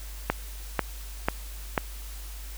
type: click train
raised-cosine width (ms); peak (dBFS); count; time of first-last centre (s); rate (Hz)
0.5; -7; 4; 0.3-1.778; 2.03
effects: added 50 Hz sine -37 dBFS peak until 2.57 s + white hiss -46 dBFS RMS until 2.57 s